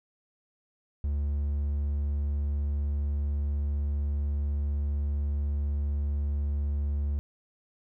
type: tone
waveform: triangle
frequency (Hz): 72.1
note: D2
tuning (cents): -31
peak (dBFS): -24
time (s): 1.04-7.19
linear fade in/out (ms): 0
effects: none